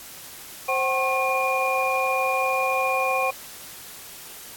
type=tone cluster; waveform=sine; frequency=525 / 762 / 1080 / 2424 Hz; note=C5 / G5 / C#6 / D#7; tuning=+6 / -49 / -45 / -46 cents; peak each=-26 dBFS; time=0.68-3.31 s; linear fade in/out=10 ms; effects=white hiss -41 dBFS RMS until 4.56 s + AAC 64 kbps